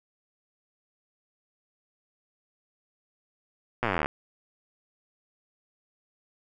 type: slowing click train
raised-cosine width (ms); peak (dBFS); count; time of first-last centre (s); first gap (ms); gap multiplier
0.5; -11; 22; 3.83-4.059; 8; 1.03
effects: none